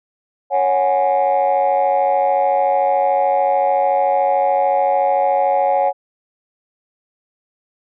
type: chord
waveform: sine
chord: C# suspended fourth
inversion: none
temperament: equal with one note detuned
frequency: 554.4 / 737 / 830.6 Hz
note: C#5 / F#5 / G#5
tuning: 0 / -7 / 0 cents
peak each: -16 dBFS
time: 0.5-5.93 s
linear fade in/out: 50 ms
effects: tanh soft clip ceiling -8 dBFS